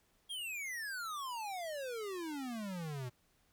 square exponential sweep, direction down, 3313 to 120 Hz, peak -40 dBFS, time 0.29-3.1 s, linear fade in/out 20 ms, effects pink hiss -73 dBFS RMS until 3.52 s

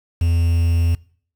triangle tone with quantisation, 84.4 Hz, E2, 41 cents sharp, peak -12 dBFS, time 0.21-0.95 s, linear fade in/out 5 ms, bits 6, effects noise-tail reverb RT60 0.5 s tail -22 dB re dry

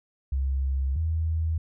sine tone pair in turn, 67.2 / 80.68 Hz, C2 / E2, +47 / -37 cents, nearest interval minor third, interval 316 cents, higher second, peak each -23 dBFS, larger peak neither, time 0.32-0.96 / 0.96-1.58 s, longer first, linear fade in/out 5 ms, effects none

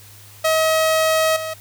sawtooth tone with level steps, 637 Hz, D#5, 41 cents sharp, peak -11 / -21 dBFS, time 0.44-1.54 s, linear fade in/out 10 ms, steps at 1.36 s, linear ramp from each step 5 ms, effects added 102 Hz sine -45 dBFS peak until 1.6 s + white hiss -45 dBFS RMS until 1.6 s

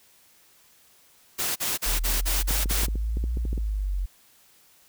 white noise bursts, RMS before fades -27 dBFS, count 7, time 1.38-2.868 s, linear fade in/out 20 ms, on 180 ms, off 38 ms
sine exponential two-way sweep, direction up then down, 38.24 to 59.6 to 44.86 Hz, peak -24 dBFS, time 1.86-4.06 s, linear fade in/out 10 ms, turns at 3.35 s
clicks, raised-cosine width 3 ms, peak -21 dBFS, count 12, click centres 2.508 / 2.658 / 2.711 / 2.834 / 2.884 / 2.956 / 3.171 / 3.24 / 3.372 / 3.453 / 3.53 / 3.578 s
effects white hiss -58 dBFS RMS until 4.88 s

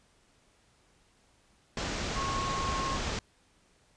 pink low-pass noise, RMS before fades -34 dBFS, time 1.77-3.19 s, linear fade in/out 2 ms, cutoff 7200 Hz, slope 48 dB/octave
sine tone with pitch glide, 1091 to 1079.1 Hz, C#6 to C#6, -28 to -47 cents, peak -32 dBFS, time 2.14-2.99 s, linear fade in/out 50 ms, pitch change -19 cents, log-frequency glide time 2.42-2.84 s
effects pink hiss -66 dBFS RMS until 3.96 s + resampled to 22050 Hz

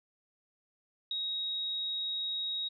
sine tone with ADSR envelope, 3787 Hz, A#7, 27 cents sharp, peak -29 dBFS, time 1.11-2.69 s, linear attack 3 ms, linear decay 4 ms, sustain -3 dB, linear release 17 ms, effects none

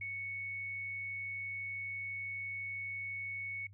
sine tone, 2217 Hz, C#7, in tune, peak -38 dBFS, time 0.01-3.67 s, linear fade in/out 5 ms, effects noise-tail reverb RT60 0.1 s tail -25 dB re dry + added 99 Hz sine -53 dBFS peak until 3.73 s

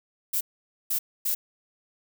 violet noise bursts at uneven times, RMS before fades -26 dBFS, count 3, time 0.33-0.41 / 0.9-0.99 / 1.25-1.35 s, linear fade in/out 10 ms, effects none

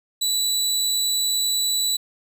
25% pulse tone, 3951 Hz, B7, in tune, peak -16 dBFS, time 0.21-1.97 s, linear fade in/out 10 ms, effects none

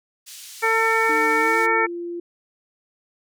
white band-pass noise, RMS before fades -40 dBFS, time 0.26-1.67 s, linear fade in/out 20 ms, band 3000 to 9100 Hz, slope 12 dB/octave
harmonic tone, 449.2 Hz, A4, 36 cents sharp, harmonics 1 / 2 / 3 / 4 / 5, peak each -23 / -23 / -23 / -23 / -23 dBFS, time 0.62-1.87 s, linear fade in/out 20 ms
sine tone with pitch glide, 305.8 to 345.2 Hz, D#4 to F4, -30 to -20 cents, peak -27 dBFS, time 1.09-2.2 s, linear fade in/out 5 ms, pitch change +210 cents, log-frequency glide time 1.39-1.6 s
effects none

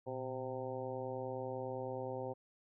harmonic tone with a mistuned harmonic, 129.8 Hz, C3, 13 cents flat, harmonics 1 / 2 / 3 / 4 / 5 / 6 / 7, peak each -47 / -49 / -45 / -42 / -51 / -48 / -50 dBFS, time 0.06-2.34 s, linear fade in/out 20 ms, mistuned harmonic 1, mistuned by -140 cents, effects none

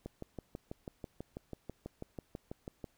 click train, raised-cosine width 2 ms, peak -28 dBFS, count 18, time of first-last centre 0.06-2.842 s, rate 6.11 Hz, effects pink hiss -72 dBFS RMS until 2.97 s

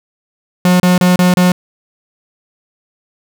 45% pulse tone bursts, 180.2 Hz, F#3, 45 cents flat, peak -7 dBFS, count 5, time 0.65-1.52 s, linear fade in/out 2 ms, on 150 ms, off 30 ms, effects none

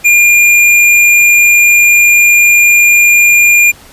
square tone, 2408 Hz, D7, 43 cents sharp, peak -4 dBFS, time 0.04-3.72 s, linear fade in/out 20 ms, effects pink hiss -37 dBFS RMS until 3.92 s + resampled to 32000 Hz

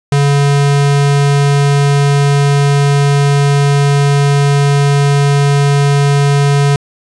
square tone, 141.9 Hz, C#3, 41 cents sharp, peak -8 dBFS, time 0.12-6.76 s, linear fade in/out 2 ms, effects resampled to 22050 Hz + 8-bit

